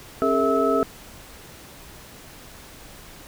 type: tone cluster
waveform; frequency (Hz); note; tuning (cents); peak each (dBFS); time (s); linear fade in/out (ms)
sine; 270.5 / 409.8 / 454.3 / 654 / 1300; C#4 / G#4 / A#4 / E5 / E6; -42 / -23 / -45 / -14 / -24; -24; 0.22-0.83; 0
effects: pink hiss -44 dBFS RMS until 3.27 s